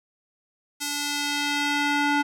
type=tone with band-pass filter sweep; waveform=square; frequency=289.4 Hz; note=D4; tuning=25 cents flat; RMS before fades=-25 dBFS; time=0.8-2.23 s; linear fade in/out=20 ms; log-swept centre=7400 to 1300 Hz; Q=0.77; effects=none